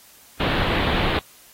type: low-pass noise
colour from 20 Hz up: pink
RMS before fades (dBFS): -22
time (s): 0.4-1.19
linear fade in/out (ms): 2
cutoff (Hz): 3900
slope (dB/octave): 48
effects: white hiss -50 dBFS RMS until 1.53 s + AAC 48 kbps